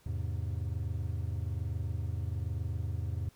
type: chord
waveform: triangle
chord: E augmented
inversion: none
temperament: equal with one note detuned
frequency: 82.69 / 103.83 / 130.81 Hz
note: E2 / G#2 / B#2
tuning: +6 / 0 / 0 cents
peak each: -33 / -34 / -39 dBFS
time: 0.06-3.29 s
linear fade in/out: 5 ms
effects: pink hiss -64 dBFS RMS until 3.35 s